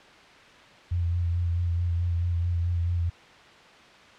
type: tone with vibrato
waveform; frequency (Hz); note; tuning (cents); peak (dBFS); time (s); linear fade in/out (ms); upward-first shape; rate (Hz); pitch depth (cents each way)
sine; 86.3; F2; -20; -23; 0.91-3.1; 10; sine; 4.6; 29
effects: white hiss -50 dBFS RMS until 4.18 s + low-pass 3000 Hz 12 dB/octave